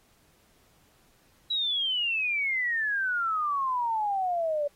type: exponential sweep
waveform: sine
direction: down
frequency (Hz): 3929 to 570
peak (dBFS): -25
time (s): 1.5-4.68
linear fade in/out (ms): 10
effects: pink hiss -64 dBFS RMS until 4.75 s + AAC 48 kbps